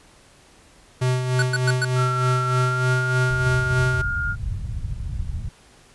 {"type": "tone with tremolo", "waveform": "square", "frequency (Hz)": 127.1, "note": "C3", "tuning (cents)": -50, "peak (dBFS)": -18, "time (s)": [1.01, 4.02], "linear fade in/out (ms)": 10, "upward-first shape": "sine", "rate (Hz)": 3.3, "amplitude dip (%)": 50}
{"type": "tone bursts", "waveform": "square", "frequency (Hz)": 1480, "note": "F#6", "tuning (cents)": 0, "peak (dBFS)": -20, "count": 4, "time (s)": [1.39, 1.848], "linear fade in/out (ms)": 2, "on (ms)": 32, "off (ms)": 110}
{"type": "tone with pitch glide", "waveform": "sine", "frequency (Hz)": [1357, 1414.6], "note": ["E6", "F6"], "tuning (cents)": [50, 22], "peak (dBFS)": -23, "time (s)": [1.95, 4.36], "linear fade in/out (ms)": 50, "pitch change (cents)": 72, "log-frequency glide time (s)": [2.55, 2.94]}
{"type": "low-pass noise", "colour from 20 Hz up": "white", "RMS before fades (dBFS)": -28, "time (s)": [3.3, 5.49], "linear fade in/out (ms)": 2, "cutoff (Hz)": 110, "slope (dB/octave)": 24}
{"effects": ["pink hiss -52 dBFS RMS until 5.94 s", "resampled to 24000 Hz"]}